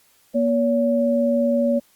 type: tone pair together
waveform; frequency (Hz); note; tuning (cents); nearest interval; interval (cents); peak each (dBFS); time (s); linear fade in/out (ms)
sine; 238.4 / 567; A#3 / C#5; +39 / +39; octave + minor third; 1500; -19; 0.34-1.8; 20
effects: white hiss -58 dBFS RMS until 1.95 s + Opus 48 kbps